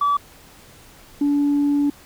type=tone pair in turn; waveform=sine; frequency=1150 / 287.5 Hz; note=D6 / D4; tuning=-37 / -37 cents; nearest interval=2 octaves; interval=2400 cents; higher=first; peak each=-14 dBFS; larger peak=neither; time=0.01-0.17 / 1.21-1.9 s; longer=second; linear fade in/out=5 ms; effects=tanh soft clip ceiling -13 dBFS + pink hiss -47 dBFS RMS until 2.05 s